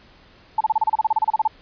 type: tone bursts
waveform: sine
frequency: 874 Hz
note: A5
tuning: 12 cents flat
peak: -14 dBFS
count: 16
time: 0.58-1.477 s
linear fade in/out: 5 ms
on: 27 ms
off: 31 ms
effects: pink hiss -51 dBFS RMS until 1.61 s + resampled to 11025 Hz